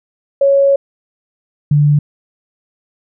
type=tone pair in turn; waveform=sine; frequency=554.4 / 146.84 Hz; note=C#5 / D3; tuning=0 / 0 cents; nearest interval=octave + major seventh; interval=2300 cents; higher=first; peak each=-7 dBFS; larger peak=neither; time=0.41-0.76 / 1.71-1.99 s; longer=first; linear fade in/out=5 ms; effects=none